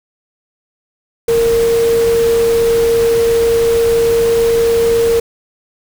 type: tone in noise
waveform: sine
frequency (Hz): 462.4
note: A#4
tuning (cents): -14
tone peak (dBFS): -9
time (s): 1.28-5.2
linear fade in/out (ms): 5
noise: pink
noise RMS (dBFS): -24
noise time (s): 1.28-5.2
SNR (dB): +12
effects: none